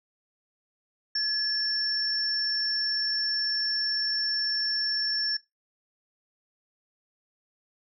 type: tone pair together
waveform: sine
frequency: 1707 / 5419 Hz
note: G#6 / E8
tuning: +47 / +47 cents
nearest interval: octave + minor sixth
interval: 2000 cents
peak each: -32 / -25 dBFS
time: 1.15-5.37 s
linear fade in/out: 5 ms
effects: noise-tail reverb RT60 0.2 s tail -22 dB re dry